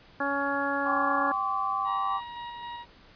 harmonic tone, 280 Hz, C#4, 18 cents sharp, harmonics 1 / 2 / 3 / 4 / 5 / 6, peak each -33 / -33 / -33 / -33 / -33 / -33 dBFS, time 0.2-1.32 s, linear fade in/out 5 ms
sine chord, G suspended fourth, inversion none, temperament equal with one note detuned, 784 / 1046.5 / 1148.5 Hz, G5 / C6 / D6, 0 / 0 / -39 cents, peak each -32 / -33 / -28 dBFS, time 0.84-2.21 s, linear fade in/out 50 ms
40% pulse tone with tremolo, 951 Hz, A#5, 34 cents sharp, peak -35 dBFS, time 1.84-2.86 s, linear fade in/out 50 ms, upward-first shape square, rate 3.8 Hz, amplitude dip 25%
effects pink hiss -55 dBFS RMS until 3.15 s + resampled to 11025 Hz

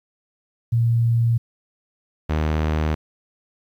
sine / sawtooth tone pair in turn, 116.54 / 77.56 Hz, A#2 / D#2, 0 / -5 cents, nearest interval perfect fifth, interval 705 cents, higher first, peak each -15 dBFS, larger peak neither, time 0.72-1.38 / 2.29-2.95 s, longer neither, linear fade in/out 10 ms, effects low-pass 3000 Hz 12 dB/octave + 9-bit

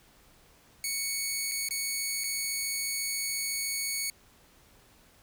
10% pulse tone with dropouts, 2223 Hz, C#7, 4 cents sharp, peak -21 dBFS, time 0.84-4.1 s, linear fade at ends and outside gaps 1 ms, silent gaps 1.514-1.518 / 1.687-1.708 / 2.237-2.241 s, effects pink hiss -60 dBFS RMS until 5.22 s

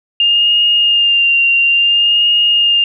sine tone with vibrato, 2809 Hz, F7, 9 cents sharp, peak -8 dBFS, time 0.2-2.84 s, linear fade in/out 2 ms, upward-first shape sine, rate 0.58 Hz, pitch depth 26 cents each way, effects none

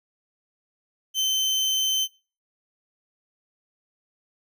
30% pulse tone, 3083 Hz, G7, 29 cents flat, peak -18 dBFS, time 1.14-2.08 s, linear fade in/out 50 ms, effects noise-tail reverb RT60 0.4 s tail -25 dB re dry

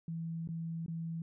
sine tone with dropouts, 164.81 Hz, E3, in tune, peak -36 dBFS, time 0.08-1.22 s, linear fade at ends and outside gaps 2 ms, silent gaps 0.475-0.488 / 0.862-0.881 s, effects none

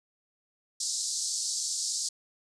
white band-pass noise, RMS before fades -32 dBFS, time 0.8-2.09 s, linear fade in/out 5 ms, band 4300 to 8400 Hz, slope 48 dB/octave, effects none

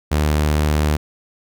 sawtooth tone, 75.4 Hz, D2, 46 cents sharp, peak -11 dBFS, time 0.11-0.97 s, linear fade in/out 10 ms, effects none

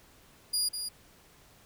25% pulse tone with echo, 4854 Hz, D#8, 44 cents flat, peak -22 dBFS, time 0.53-0.69 s, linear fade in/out 10 ms, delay 200 ms, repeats 1, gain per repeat -7 dB, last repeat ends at 0.89 s, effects pink hiss -59 dBFS RMS until 1.65 s

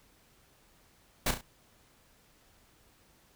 pink noise with echo, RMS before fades -28 dBFS, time 1.26-1.31 s, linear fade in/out 5 ms, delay 34 ms, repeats 3, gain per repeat -7 dB, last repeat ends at 1.412 s, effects pink hiss -64 dBFS RMS until 3.35 s

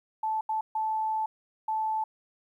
sine tone bursts at uneven times, 874 Hz, A5, 12 cents flat, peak -26 dBFS, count 4, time 0.23-0.41 / 0.49-0.61 / 0.75-1.26 / 1.68-2.04 s, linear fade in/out 5 ms, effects 11-bit

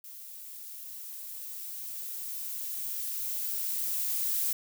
violet noise with level ramp, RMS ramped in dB -46 to -29 dBFS, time 0.04-4.53 s, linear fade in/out 2 ms, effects none

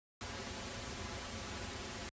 pink noise with comb filter, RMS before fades -43 dBFS, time 0.21-2.09 s, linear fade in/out 0 ms, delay 6.5 ms, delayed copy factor -0.8, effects high-pass 60 Hz 12 dB/octave + resampled to 16000 Hz

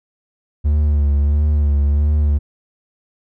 triangle tone with vibrato, 73 Hz, D2, 10 cents flat, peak -10 dBFS, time 0.64-2.39 s, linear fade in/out 20 ms, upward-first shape sine, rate 1.5 Hz, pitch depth 43 cents each way, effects none

